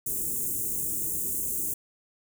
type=band-stop noise; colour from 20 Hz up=white; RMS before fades=-30 dBFS; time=0.06-1.74 s; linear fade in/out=5 ms; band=440 to 7000 Hz; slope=48 dB/octave; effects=none